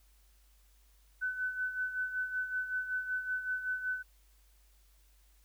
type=tone with tremolo; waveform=sine; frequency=1507 Hz; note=F#6; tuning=31 cents sharp; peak=-30 dBFS; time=1.21-4.03 s; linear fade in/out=20 ms; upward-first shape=sine; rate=5.3 Hz; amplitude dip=65%; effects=added 50 Hz sine -62 dBFS peak until 5.44 s + white hiss -70 dBFS RMS until 5.44 s